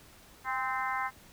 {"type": "harmonic tone with a mistuned harmonic", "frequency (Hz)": 259.4, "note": "C4", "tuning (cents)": -15, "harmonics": [3, 4, 5, 6, 7, 8], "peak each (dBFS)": [-36, -34, -38, -39, -40, -39], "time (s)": [0.44, 1.11], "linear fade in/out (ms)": 50, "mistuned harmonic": 3, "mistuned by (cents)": 36, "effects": ["pink hiss -56 dBFS RMS until 1.32 s"]}